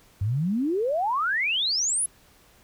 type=exponential sweep; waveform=sine; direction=up; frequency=93 to 11010 Hz; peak=-22 dBFS; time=0.21-2.06 s; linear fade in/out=5 ms; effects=pink hiss -57 dBFS RMS until 2.63 s